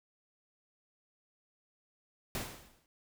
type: noise with exponential decay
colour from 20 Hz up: pink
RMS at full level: -35 dBFS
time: 2.35-2.86 s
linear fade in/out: 1 ms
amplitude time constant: 110 ms
effects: none